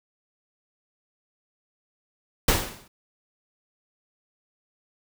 pink noise with exponential decay, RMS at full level -17 dBFS, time 2.48-2.88 s, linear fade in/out 5 ms, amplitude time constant 86 ms, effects none

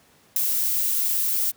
violet noise with ADSR envelope, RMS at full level -18 dBFS, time 0.36-1.52 s, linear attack 4 ms, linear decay 8 ms, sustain -5 dB, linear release 23 ms, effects pink hiss -57 dBFS RMS until 1.56 s + high-pass 100 Hz 12 dB/octave

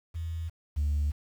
sine tone pair in turn, 82.41 / 73.34 Hz, E2 / D2, 0 / -2 cents, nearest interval major second, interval 202 cents, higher first, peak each -31 / -23 dBFS, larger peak second, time 0.14-0.5 / 0.76-1.12 s, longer neither, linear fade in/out 20 ms, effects tanh soft clip ceiling -22 dBFS + 9-bit

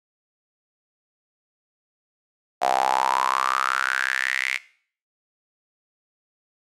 sawtooth tone with high-pass filter sweep, 65.41 Hz, C2, in tune, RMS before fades -23 dBFS, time 2.61-4.58 s, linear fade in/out 20 ms, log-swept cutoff 710 to 2200 Hz, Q 7.3, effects noise-tail reverb RT60 0.5 s tail -19 dB re dry + low-pass 10000 Hz 12 dB/octave

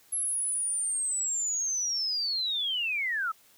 sine linear sweep, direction down, 11175 to 1257 Hz, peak -27 dBFS, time 0.12-3.32 s, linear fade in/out 10 ms, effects white hiss -60 dBFS RMS until 3.57 s

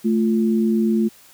sine tone pair together, 220 / 348.8 Hz, A3 / F4, 0 / -2 cents, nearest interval minor sixth, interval 798 cents, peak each -16 / -22 dBFS, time 0.04-1.09 s, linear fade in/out 20 ms, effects white hiss -49 dBFS RMS until 1.33 s

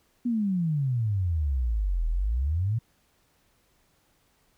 sine exponential two-way sweep, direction down then up, 248.4 to 38.89 to 119.7 Hz, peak -23 dBFS, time 0.25-2.79 s, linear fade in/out 10 ms, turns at 2.08 s, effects pink hiss -67 dBFS RMS until 4.57 s

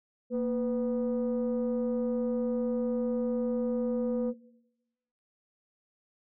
sine tone pair together, 233.1 / 497.4 Hz, A#3 / B4, 0 / +12 cents, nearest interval octave + minor second, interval 1312 cents, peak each -28 dBFS, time 0.3-4.34 s, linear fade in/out 50 ms, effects noise-tail reverb RT60 1.0 s tail -20 dB re dry + tanh soft clip ceiling -23 dBFS

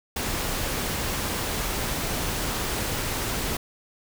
pink noise, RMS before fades -28 dBFS, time 0.16-3.57 s, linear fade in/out 5 ms, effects none

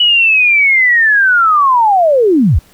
sine linear sweep, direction down, 2960 to 50.2 Hz, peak -6 dBFS, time 0-2.59 s, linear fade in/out 5 ms, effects pink hiss -46 dBFS RMS until 2.73 s

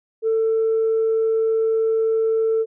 sine tone, 446.1 Hz, A4, 24 cents sharp, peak -15 dBFS, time 0.22-2.66 s, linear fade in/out 50 ms, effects tanh soft clip ceiling -13 dBFS

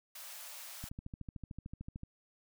white high-pass noise, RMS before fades -48 dBFS, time 0.15-0.89 s, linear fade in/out 5 ms, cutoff 550 Hz, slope 96 dB/octave
click train, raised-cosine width 5 ms, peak -31 dBFS, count 17, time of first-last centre 0.84-2.034 s, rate 13.4 Hz
effects none

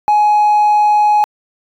triangle tone, 839 Hz, G#5, 17 cents sharp, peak -5 dBFS, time 0.08-1.24 s, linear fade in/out 0 ms, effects tanh soft clip ceiling -3 dBFS

